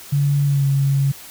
sine tone with pitch glide, 142.4 to 138.19 Hz, C#3 to C#3, +47 to -5 cents, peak -14 dBFS, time 0.12-1.12 s, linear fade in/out 10 ms, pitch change -52 cents, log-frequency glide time 0.46-0.65 s, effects white hiss -39 dBFS RMS until 1.3 s

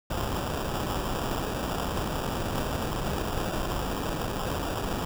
pink noise with sample-and-hold, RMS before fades -30 dBFS, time 0.1-5.05 s, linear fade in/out 5 ms, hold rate 2100 Hz, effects none

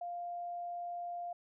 sine tone, 699 Hz, F5, 1 cent sharp, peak -38 dBFS, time 0.01-1.33 s, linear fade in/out 5 ms, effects none

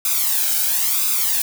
blue noise with flanger, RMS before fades -19 dBFS, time 0.05-1.42 s, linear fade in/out 2 ms, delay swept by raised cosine 0.8 to 1.32 ms, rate 0.99 Hz, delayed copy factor +0.95, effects none

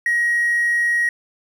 triangle tone with hard clipping, 1893 Hz, A#6, 26 cents sharp, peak -16 dBFS, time 0.06-1.09 s, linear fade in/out 2 ms, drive 4 dB, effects none

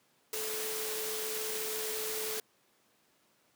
sine tone in noise, 435.3 Hz, A4, 19 cents flat, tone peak -39 dBFS, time 0.33-2.4 s, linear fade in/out 2 ms, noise white, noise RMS -37 dBFS, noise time 0.33-2.4 s, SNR -5 dB, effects pink hiss -69 dBFS RMS until 3.55 s + high-pass 200 Hz 12 dB/octave

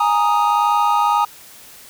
triangle chord, Ab suspended second, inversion none, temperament equal, 830.6 / 932.3 / 1244.5 Hz, Ab5 / Bb5 / Eb6, 0 / 0 / 0 cents, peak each -16 dBFS, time 0-1.25 s, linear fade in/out 5 ms, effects white hiss -42 dBFS RMS until 1.89 s

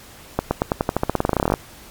accelerating click train, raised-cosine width 1 ms, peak -3 dBFS, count 22, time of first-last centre 0.39-1.539 s, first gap 120 ms, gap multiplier 0.91, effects pink hiss -43 dBFS RMS until 1.9 s + MP3 96 kbps

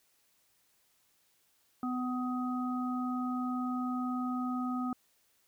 harmonic tone, 251 Hz, B3, 28 cents sharp, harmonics 1 / 3 / 5, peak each -32 / -42 / -39 dBFS, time 1.83-4.93 s, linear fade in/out 2 ms, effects white hiss -71 dBFS RMS until 5.47 s

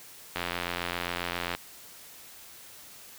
click train, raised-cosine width 0.3 ms, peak -14 dBFS, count 105, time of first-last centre 0.36-1.55 s, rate 87.4 Hz, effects white hiss -49 dBFS RMS until 3.18 s

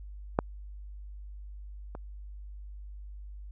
clicks, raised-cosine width 1 ms, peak -9 / -26 dBFS, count 2, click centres 0.389 / 1.951 s, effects added 50 Hz sine -41 dBFS peak until 3.51 s

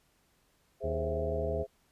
sine chord, Ab augmented, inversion none, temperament equal, 415.3 / 523.3 / 659.3 Hz, Ab4 / C5 / E5, 0 / 0 / 0 cents, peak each -36 dBFS, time 0.8-1.67 s, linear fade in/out 50 ms
harmonic tone, 79.3 Hz, D#2, 33 cents sharp, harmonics 1 / 2 / 3 / 4 / 5 / 6 / 7 / 8 / 9 / 10, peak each -35 / -41 / -45 / -47 / -49 / -51 / -52 / -53 / -54 / -55 dBFS, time 0.83-1.64 s, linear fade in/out 20 ms
effects pink hiss -70 dBFS RMS until 1.91 s + resampled to 32000 Hz

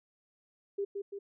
sine tone with echo, 400 Hz, G4, 35 cents sharp, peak -30 dBFS, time 0.78-0.85 s, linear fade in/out 10 ms, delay 170 ms, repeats 2, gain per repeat -4 dB, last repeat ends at 1.19 s, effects none

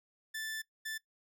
sawtooth tone bursts at uneven times, 1760 Hz, A6, in tune, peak -34 dBFS, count 2, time 0.34-0.62 / 0.85-0.98 s, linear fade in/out 10 ms, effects noise-tail reverb RT60 0.1 s tail -18 dB re dry

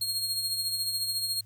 sawtooth tone with tremolo, 4257 Hz, C8, 29 cents sharp, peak -23 dBFS, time 0.01-1.41 s, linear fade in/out 5 ms, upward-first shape triangle, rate 14 Hz, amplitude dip 55%, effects added 106 Hz sine -51 dBFS peak until 1.45 s + white hiss -67 dBFS RMS until 1.45 s

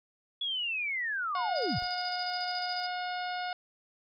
sine linear sweep, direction down, 3408 to 76.5 Hz, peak -30 dBFS, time 0.41-1.79 s, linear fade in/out 5 ms
harmonic tone, 722 Hz, F#5, 43 cents flat, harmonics 1 / 2 / 3 / 4 / 5 / 6 / 7, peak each -34 / -39 / -45 / -46 / -47 / -47 / -48 dBFS, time 1.35-3.53 s, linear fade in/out 2 ms
sine tone with tremolo, 4933 Hz, D#8, 16 cents flat, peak -34 dBFS, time 1.55-2.87 s, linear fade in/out 10 ms, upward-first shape square, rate 14 Hz, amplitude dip 55%
brown noise with exponential decay, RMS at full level -42 dBFS, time 1.82-1.91 s, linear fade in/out 0 ms, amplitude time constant 19 ms
effects none

